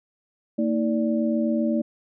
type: tone cluster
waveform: sine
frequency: 229.1 / 316.8 / 583 Hz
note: A#3 / D#4 / D5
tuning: -30 / +31 / -13 cents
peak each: -22 / -26 / -28 dBFS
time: 0.58-1.82 s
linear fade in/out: 10 ms
effects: none